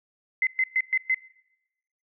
sine tone bursts, 2054 Hz, C7, 33 cents flat, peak -19 dBFS, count 5, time 0.42-1.145 s, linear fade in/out 2 ms, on 49 ms, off 120 ms, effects noise-tail reverb RT60 0.9 s tail -21 dB re dry

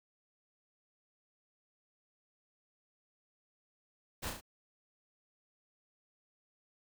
pink noise with echo, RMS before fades -39 dBFS, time 4.22-4.31 s, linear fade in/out 20 ms, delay 34 ms, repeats 3, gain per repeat -4 dB, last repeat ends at 4.412 s, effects none

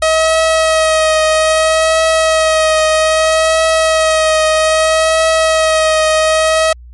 sawtooth tone with vibrato, 635 Hz, D#5, 35 cents sharp, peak -5 dBFS, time 0.02-6.73 s, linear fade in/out 5 ms, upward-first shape triangle, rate 0.62 Hz, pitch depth 24 cents each way, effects added 60 Hz sine -32 dBFS peak until 6.93 s + MP3 48 kbps

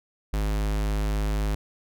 square tone, 51.91 Hz, G#1, in tune, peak -24 dBFS, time 0.33-1.55 s, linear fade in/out 5 ms, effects none

